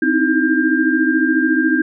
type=tone cluster; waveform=sine; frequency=259.1 / 309.5 / 323.5 / 1596 Hz; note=C4 / D#4 / E4 / G6; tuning=-17 / -9 / -32 / +31 cents; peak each=-18 dBFS; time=0.02-1.82 s; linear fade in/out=5 ms; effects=none